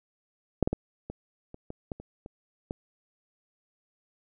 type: clicks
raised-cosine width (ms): 2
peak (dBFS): -8 / -12 / -14 / -23 / -29 / -24 / -20 / -29 / -28 / -19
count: 10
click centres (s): 0.627 / 0.675 / 0.73 / 1.1 / 1.544 / 1.704 / 1.918 / 2 / 2.261 / 2.709
effects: none